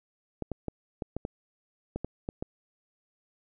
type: clicks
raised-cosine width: 2 ms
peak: -19 dBFS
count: 10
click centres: 0.423 / 0.517 / 0.683 / 1.022 / 1.166 / 1.251 / 1.96 / 2.046 / 2.289 / 2.425 s
effects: none